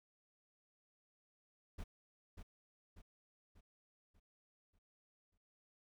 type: noise with echo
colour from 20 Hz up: brown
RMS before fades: -45 dBFS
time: 1.78-1.84 s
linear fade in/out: 10 ms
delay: 590 ms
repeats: 6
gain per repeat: -6 dB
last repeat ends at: 5.38 s
effects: none